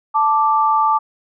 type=tone pair together; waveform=sine; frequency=879.5 / 1174 Hz; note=A5 / D6; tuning=-1 / -1 cents; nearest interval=perfect fourth; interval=500 cents; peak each=-15 dBFS; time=0.14-0.99 s; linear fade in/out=20 ms; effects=none